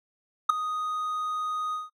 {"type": "tone with ADSR envelope", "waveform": "triangle", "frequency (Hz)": 1244.5, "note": "D#6", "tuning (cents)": 0, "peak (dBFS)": -10, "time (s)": [0.49, 1.9], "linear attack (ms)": 9, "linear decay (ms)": 5, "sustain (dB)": -16, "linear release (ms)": 170, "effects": ["noise-tail reverb RT60 0.1 s tail -26 dB re dry"]}